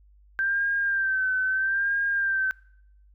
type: tone with vibrato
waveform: sine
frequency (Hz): 1568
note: G6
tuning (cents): 0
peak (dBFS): -22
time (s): 0.39-2.51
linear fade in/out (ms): 0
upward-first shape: sine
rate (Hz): 0.77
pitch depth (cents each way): 55
effects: noise-tail reverb RT60 0.7 s tail -25 dB re dry + added 50 Hz sine -53 dBFS peak until 3.14 s